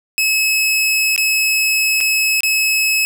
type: tone with dropouts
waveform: sawtooth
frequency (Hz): 2580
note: E7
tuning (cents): -38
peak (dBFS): -10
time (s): 0.18-3.05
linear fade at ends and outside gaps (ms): 0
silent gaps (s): 1.162-1.178 / 2.005-2.01 / 2.406-2.433
effects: none